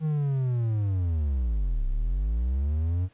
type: linear two-way sweep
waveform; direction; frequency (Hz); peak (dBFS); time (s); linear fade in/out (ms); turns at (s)
triangle; down then up; 158.9 to 31.5 to 93.6; -21; 0-3.09; 50; 1.87
effects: pink hiss -63 dBFS RMS until 3.13 s + resampled to 8000 Hz